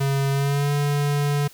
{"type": "tone with pitch glide", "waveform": "square", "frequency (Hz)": [137.8, 144.48], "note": ["C#3", "D3"], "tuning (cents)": [-10, -28], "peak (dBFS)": -20, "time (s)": [0, 1.48], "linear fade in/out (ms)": 10, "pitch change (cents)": 82, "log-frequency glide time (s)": [0.31, 0.72], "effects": ["white hiss -49 dBFS RMS until 1.53 s"]}